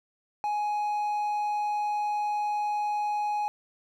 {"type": "tone", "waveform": "triangle", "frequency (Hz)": 835, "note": "G#5", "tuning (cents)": 9, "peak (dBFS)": -24, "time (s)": [0.44, 3.48], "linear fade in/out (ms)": 0, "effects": []}